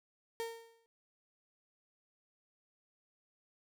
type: tone with exponential decay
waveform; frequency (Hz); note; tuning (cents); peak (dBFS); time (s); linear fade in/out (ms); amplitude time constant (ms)
35% pulse; 458.6; A#4; -28; -33; 0.4-0.86; 0; 100
effects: none